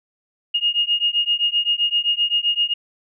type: beating tone pair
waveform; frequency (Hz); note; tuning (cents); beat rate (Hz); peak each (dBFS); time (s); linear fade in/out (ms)
sine; 2849 / 2856.7; F7 / F7; +34 / +39; 7.7; -20; 0.54-2.74; 10
effects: none